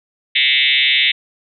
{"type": "tone with frequency modulation", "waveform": "sine", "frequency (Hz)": 2862, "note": "F7", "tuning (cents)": 42, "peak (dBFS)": -11, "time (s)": [0.35, 1.12], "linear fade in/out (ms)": 10, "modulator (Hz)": 138, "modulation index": 6.4, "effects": []}